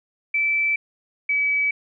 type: tone pair in turn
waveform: sine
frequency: 2321 / 2286 Hz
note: D7 / D7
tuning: -21 / -47 cents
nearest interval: unison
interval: 26 cents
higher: first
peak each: -18 dBFS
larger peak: neither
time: 0.34-0.76 / 1.29-1.71 s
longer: neither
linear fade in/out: 5 ms
effects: none